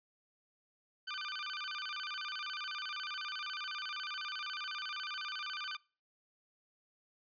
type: tone with vibrato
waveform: 15% pulse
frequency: 1347 Hz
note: E6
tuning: 37 cents sharp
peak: -32 dBFS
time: 1.07-5.77 s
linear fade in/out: 10 ms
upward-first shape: square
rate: 14 Hz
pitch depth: 210 cents each way
effects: noise-tail reverb RT60 0.4 s tail -25 dB re dry + resampled to 11025 Hz